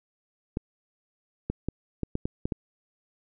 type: clicks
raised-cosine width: 3 ms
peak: -15 dBFS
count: 8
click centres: 0.571 / 1.5 / 1.686 / 2.033 / 2.154 / 2.255 / 2.455 / 2.522 s
effects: none